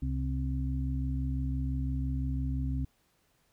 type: harmonic tone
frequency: 65.9 Hz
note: C2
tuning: 13 cents sharp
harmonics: 1 / 2 / 4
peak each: -31 / -34 / -37 dBFS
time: 0.02-2.85 s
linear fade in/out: 5 ms
effects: pink hiss -71 dBFS RMS until 3.52 s